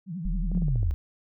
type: tone with vibrato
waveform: sine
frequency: 174.61 Hz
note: F3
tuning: in tune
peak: -31 dBFS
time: 0.06-0.66 s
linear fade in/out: 50 ms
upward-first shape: triangle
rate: 11 Hz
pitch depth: 230 cents each way
type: tone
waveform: sine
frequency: 40 Hz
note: D#1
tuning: 49 cents sharp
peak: -25 dBFS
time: 0.25-0.91 s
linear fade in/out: 0 ms
type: clicks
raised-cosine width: 2 ms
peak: -29 dBFS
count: 6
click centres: 0.517 / 0.575 / 0.621 / 0.683 / 0.758 / 0.83 s
type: linear sweep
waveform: sine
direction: down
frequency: 189.4 to 61.74 Hz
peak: -24 dBFS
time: 0.55-0.94 s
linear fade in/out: 0 ms
effects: none